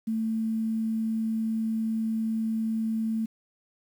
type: tone with quantisation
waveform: sine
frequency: 222.5 Hz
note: A3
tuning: 20 cents sharp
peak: -25 dBFS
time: 0.07-3.26 s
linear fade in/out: 10 ms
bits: 9
effects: none

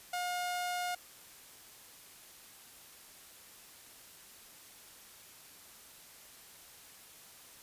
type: tone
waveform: sawtooth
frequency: 715 Hz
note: F5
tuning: 41 cents sharp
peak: -30 dBFS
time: 0.13-0.95 s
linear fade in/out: 5 ms
effects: white hiss -55 dBFS RMS until 7.62 s + resampled to 32000 Hz

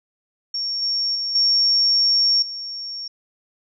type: tone with level steps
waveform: sine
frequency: 5510 Hz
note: F8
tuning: 24 cents flat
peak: -22 / -19 / -22 / -14 / -28 dBFS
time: 0.54-3.08 s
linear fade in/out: 5 ms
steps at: 0.82 / 1.15 / 1.35 / 2.42 s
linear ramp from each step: 5 ms
effects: none

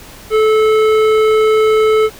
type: tone with hard clipping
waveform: triangle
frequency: 434.7 Hz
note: A4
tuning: 21 cents flat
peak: -10 dBFS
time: 0.3-2.1 s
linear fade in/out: 50 ms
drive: 16 dB
effects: pink hiss -36 dBFS RMS until 2.19 s

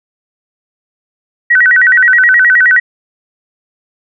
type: tone with vibrato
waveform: sine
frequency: 1700 Hz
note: G#6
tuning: 40 cents sharp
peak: -4 dBFS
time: 1.5-2.8 s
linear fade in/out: 10 ms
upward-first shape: square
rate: 9.5 Hz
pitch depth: 200 cents each way
effects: none

